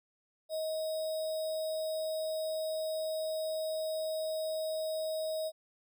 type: tone with sample-and-hold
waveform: sine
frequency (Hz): 632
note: D#5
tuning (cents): +27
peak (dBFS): -32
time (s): 0.49-5.52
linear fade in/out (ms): 50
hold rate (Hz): 4410
effects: none